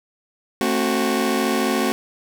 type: chord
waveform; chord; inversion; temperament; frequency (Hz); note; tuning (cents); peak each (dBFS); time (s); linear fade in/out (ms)
sawtooth; F# diminished; first; just; 222 / 266.4 / 370; A3 / C4 / F#4; +16 / +31 / 0; -19; 0.61-1.92; 0
effects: none